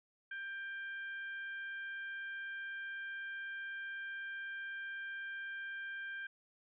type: harmonic tone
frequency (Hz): 792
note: G5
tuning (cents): +18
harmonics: 2 / 3 / 4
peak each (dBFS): -41 / -56 / -57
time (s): 0.31-6.27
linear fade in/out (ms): 5
effects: none